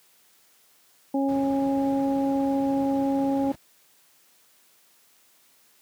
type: harmonic tone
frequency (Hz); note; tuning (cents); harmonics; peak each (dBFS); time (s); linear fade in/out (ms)
274; C#4; -20; 1 / 2 / 3; -22 / -29 / -31; 1.14-3.52; 5
type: noise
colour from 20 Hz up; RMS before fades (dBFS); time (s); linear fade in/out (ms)
brown; -35; 1.28-3.56; 10
effects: white hiss -60 dBFS RMS until 5.81 s + high-pass 150 Hz 12 dB/octave